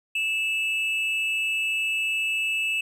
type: tone pair together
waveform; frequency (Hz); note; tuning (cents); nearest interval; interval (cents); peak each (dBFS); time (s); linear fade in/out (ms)
triangle; 2637 / 2877; E7 / F#7; 0 / -49; major second; 151; -22 / -31; 0.15-2.81; 5
effects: none